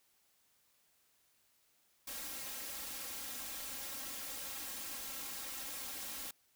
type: noise with comb filter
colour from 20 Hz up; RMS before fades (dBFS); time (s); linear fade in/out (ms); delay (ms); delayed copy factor
white; -44; 2.07-6.31; 5; 3.7; +1
effects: white hiss -73 dBFS RMS until 6.55 s